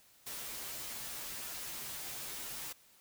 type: noise with comb filter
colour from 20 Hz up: white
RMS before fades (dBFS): -43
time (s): 0.26-2.73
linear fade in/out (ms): 10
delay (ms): 11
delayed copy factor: -0.8
effects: white hiss -64 dBFS RMS until 3 s